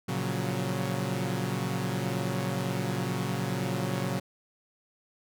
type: chord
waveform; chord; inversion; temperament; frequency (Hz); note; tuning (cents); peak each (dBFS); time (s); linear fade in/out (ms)
sawtooth; Gb major seventh; first; equal with one note detuned; 116.54 / 138.59 / 175.42 / 185; Bb2 / Db3 / F3 / Gb3; 0 / 0 / +8 / 0; -30 / -29 / -35 / -29; 0.08-4.2; 10
effects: none